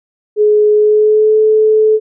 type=tone with pitch glide; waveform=sine; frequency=421.7 to 433.1 Hz; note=G#4 to A4; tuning=+26 to -27 cents; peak=-6 dBFS; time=0.36-2 s; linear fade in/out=50 ms; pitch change=+47 cents; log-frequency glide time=0.75-1.39 s; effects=none